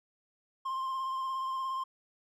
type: tone with vibrato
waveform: triangle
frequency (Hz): 1055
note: C6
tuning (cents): +14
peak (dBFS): -30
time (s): 0.65-1.84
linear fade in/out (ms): 10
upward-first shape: sine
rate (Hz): 17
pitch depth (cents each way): 22
effects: none